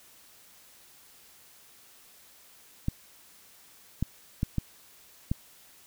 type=clicks; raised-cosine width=5 ms; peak=-14 dBFS; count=5; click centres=2.884 / 4.026 / 4.431 / 4.583 / 5.315 s; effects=white hiss -56 dBFS RMS until 5.86 s